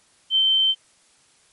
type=tone; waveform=sine; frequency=3104 Hz; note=G7; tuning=18 cents flat; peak=-15 dBFS; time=0.3-0.75 s; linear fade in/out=50 ms; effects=white hiss -58 dBFS RMS until 1.52 s + MP3 48 kbps